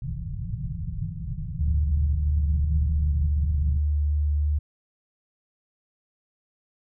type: low-pass noise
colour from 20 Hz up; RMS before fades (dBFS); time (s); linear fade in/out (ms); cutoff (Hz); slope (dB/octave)
white; -31; 0.02-3.78; 5; 170; 96
type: tone with vibrato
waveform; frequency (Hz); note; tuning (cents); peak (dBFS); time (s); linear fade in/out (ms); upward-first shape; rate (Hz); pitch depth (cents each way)
sine; 74; D2; +14; -20; 1.6-4.59; 10; sine; 3.2; 9
effects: none